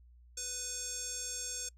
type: tone with band-pass filter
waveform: square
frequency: 497.9 Hz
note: B4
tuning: 14 cents sharp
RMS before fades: -40 dBFS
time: 0.37-1.69 s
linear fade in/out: 5 ms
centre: 7000 Hz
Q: 5.4
effects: noise-tail reverb RT60 0.1 s tail -25 dB re dry + added 60 Hz sine -56 dBFS peak until 1.77 s